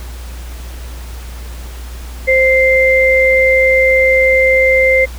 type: tone pair together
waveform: sine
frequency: 523.3 / 2090 Hz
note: C5 / C7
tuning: 0 / -2 cents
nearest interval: 2 octaves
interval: 2398 cents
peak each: -10 dBFS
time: 2.27-5.06 s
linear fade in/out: 20 ms
effects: added 60 Hz sine -25 dBFS peak until 5.18 s + pink hiss -36 dBFS RMS until 5.18 s